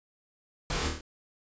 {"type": "noise with echo", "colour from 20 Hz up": "pink", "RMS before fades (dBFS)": -32, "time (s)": [0.7, 0.88], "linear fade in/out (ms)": 2, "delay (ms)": 26, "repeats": 5, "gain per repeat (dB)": -3, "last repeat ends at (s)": 1.01, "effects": ["resampled to 16000 Hz"]}